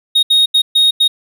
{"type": "tone bursts at uneven times", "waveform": "triangle", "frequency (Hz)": 3735, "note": "A#7", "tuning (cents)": 3, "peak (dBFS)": -6, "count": 5, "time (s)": [[0.15, 0.23], [0.3, 0.46], [0.54, 0.62], [0.75, 0.91], [1, 1.08]], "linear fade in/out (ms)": 10, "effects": []}